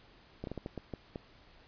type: slowing click train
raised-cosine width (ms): 2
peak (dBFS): -25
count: 8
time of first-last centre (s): 0.44-1.158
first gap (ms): 32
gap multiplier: 1.38
effects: pink hiss -60 dBFS RMS until 1.67 s + resampled to 11025 Hz